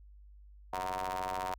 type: ring-modulated tone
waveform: sawtooth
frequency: 93.6 Hz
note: F#2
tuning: 20 cents sharp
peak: -27 dBFS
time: 0.73-1.54 s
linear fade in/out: 0 ms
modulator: 834 Hz
effects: added 50 Hz sine -52 dBFS peak until 1.58 s

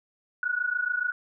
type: tone pair together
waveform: sine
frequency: 1452.9 / 1480 Hz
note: F#6 / F#6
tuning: -32 / 0 cents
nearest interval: unison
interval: 32 cents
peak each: -28 dBFS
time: 0.43-1.12 s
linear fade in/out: 2 ms
effects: none

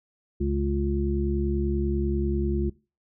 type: harmonic tone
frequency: 70.2 Hz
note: C#2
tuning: 22 cents sharp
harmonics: 1 / 2 / 3 / 5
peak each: -26 / -33 / -29 / -28 dBFS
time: 0.4-2.7 s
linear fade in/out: 10 ms
effects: noise-tail reverb RT60 0.3 s tail -20 dB re dry

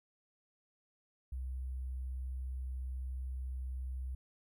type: tone with sample-and-hold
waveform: sine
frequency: 64.2 Hz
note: C2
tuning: 32 cents flat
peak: -37 dBFS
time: 1.32-4.15 s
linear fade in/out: 5 ms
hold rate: 11025 Hz
effects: none

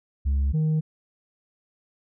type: tone pair in turn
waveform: sine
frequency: 69.3 / 156.02 Hz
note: C#2 / D#3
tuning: 0 / +5 cents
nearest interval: octave + major second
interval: 1405 cents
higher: second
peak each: -17 dBFS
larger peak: neither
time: 0.25-0.53 / 0.53-0.81 s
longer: neither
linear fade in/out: 20 ms
effects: tanh soft clip ceiling -19 dBFS

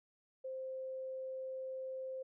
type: tone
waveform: sine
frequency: 523.3 Hz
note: C5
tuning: in tune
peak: -40 dBFS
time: 0.44-2.23 s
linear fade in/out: 10 ms
effects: none

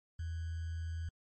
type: tone with sample-and-hold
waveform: sine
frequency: 82.41 Hz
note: E2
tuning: in tune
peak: -36 dBFS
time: 0.19-1.09 s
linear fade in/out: 5 ms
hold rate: 1575 Hz
effects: MP3 32 kbps

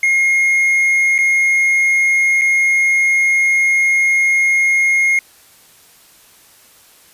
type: tone with dropouts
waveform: triangle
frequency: 2144 Hz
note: C7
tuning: 42 cents sharp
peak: -9 dBFS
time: 0.03-5.19 s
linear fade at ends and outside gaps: 2 ms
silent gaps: 1.181-1.187 / 2.413-2.417 s
effects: white hiss -47 dBFS RMS until 7.13 s + resampled to 32000 Hz

